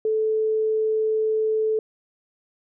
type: tone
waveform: sine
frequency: 436.5 Hz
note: A4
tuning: 14 cents flat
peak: -19 dBFS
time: 0.05-1.79 s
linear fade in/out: 2 ms
effects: none